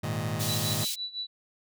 sawtooth chord, Ab suspended second, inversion none, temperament just, 103.83 / 116.8 / 155.74 Hz, Ab2 / Bb2 / Eb3, 0 / +4 / +2 cents, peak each -29 dBFS, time 0.03-0.85 s, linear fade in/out 10 ms
pink high-pass noise, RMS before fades -33 dBFS, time 0.39-0.96 s, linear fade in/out 20 ms, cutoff 3300 Hz, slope 24 dB/octave
sine tone with tremolo, 3951 Hz, B7, in tune, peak -30 dBFS, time 0.48-1.27 s, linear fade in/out 10 ms, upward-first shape sine, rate 5.9 Hz, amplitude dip 85%
effects none

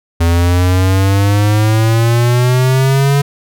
square exponential sweep, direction up, 83.4 to 142.5 Hz, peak -9 dBFS, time 0.2-3.22 s, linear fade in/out 10 ms, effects none

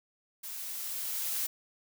blue noise with level ramp, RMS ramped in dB -41 to -32 dBFS, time 0.43-1.47 s, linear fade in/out 10 ms, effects none

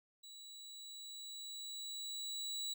30% pulse tone with level ramp, 3922 Hz, B7, 13 cents flat, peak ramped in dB -50 to -36 dBFS, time 0.23-2.74 s, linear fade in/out 10 ms, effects none

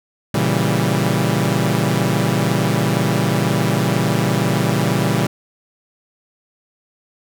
sawtooth chord, A# diminished seventh, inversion none, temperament equal, 116.54 / 138.59 / 164.81 / 196 Hz, A#2 / C#3 / E3 / G3, 0 / 0 / 0 / 0 cents, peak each -17 dBFS, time 0.34-5.27 s, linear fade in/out 5 ms, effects none

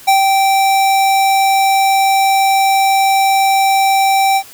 square tone with ADSR envelope, 779 Hz, G5, 11 cents flat, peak -7 dBFS, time 0.07-4.43 s, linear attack 16 ms, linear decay 120 ms, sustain -3 dB, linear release 64 ms, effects white hiss -38 dBFS RMS until 4.53 s

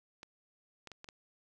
clicks, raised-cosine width 0.2 ms, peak -30 dBFS, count 5, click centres 0.231 / 0.873 / 0.917 / 1.044 / 1.088 s, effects none

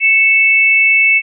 sine tone pair together, 2215 / 2637 Hz, C#7 / E7, -2 / 0 cents, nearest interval minor third, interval 302 cents, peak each -10 dBFS, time 0-1.22 s, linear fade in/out 50 ms, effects none

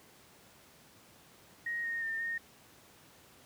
sine tone with pitch steps, 1877 / 1853 / 1806 / 1845 Hz, A#6 / A#6 / A6 / A#6, +11 / -11 / +45 / -18 cents, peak -33 dBFS, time 1.66-2.38 s, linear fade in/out 5 ms, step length 180 ms, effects pink hiss -59 dBFS RMS until 3.45 s + high-pass 100 Hz 12 dB/octave

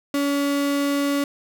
35% pulse tone, 283.1 Hz, C#4, 37 cents sharp, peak -18 dBFS, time 0.14-1.24 s, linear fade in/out 2 ms, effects none

